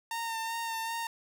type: tone with vibrato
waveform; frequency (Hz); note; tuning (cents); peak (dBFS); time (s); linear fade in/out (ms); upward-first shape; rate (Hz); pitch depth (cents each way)
sawtooth; 912; A#5; -38; -29; 0.11-1.07; 2; sine; 2.6; 23
effects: none